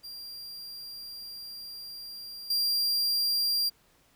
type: tone with level steps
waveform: 45% pulse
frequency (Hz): 4760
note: D8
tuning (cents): +22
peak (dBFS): -39 / -24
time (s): 0.03-3.7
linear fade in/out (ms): 20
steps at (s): 2.5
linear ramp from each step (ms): 5
effects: pink hiss -64 dBFS RMS until 4.15 s